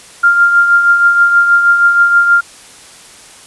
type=tone with tremolo; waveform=sine; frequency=1396.9 Hz; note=F6; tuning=in tune; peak=-3 dBFS; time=0.23-2.41 s; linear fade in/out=10 ms; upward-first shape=triangle; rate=6.3 Hz; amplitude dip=55%; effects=white hiss -37 dBFS RMS until 3.46 s + resampled to 24000 Hz